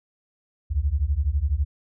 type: beating tone pair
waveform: sine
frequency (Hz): 66 / 78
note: C2 / D#2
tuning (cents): +16 / +5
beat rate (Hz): 12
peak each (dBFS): -23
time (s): 0.7-1.65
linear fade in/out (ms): 20
effects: none